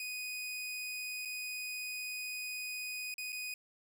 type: tone with dropouts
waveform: sawtooth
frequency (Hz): 2489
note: D#7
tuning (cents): 0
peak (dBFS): -35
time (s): 0-3.54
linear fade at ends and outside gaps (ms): 2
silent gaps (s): 1.251-1.255 / 3.141-3.181 / 3.322-3.327
effects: none